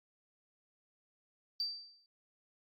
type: tone with exponential decay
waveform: sine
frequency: 4658 Hz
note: D8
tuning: 15 cents flat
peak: -30 dBFS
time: 1.6-2.06 s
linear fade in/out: 1 ms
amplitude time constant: 99 ms
effects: tanh soft clip ceiling -27 dBFS + Opus 48 kbps